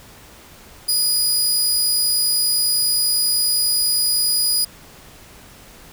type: tone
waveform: 20% pulse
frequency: 4925 Hz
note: D#8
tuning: 19 cents flat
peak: -10 dBFS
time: 0.88-4.65 s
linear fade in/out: 10 ms
effects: pink hiss -44 dBFS RMS until 5.92 s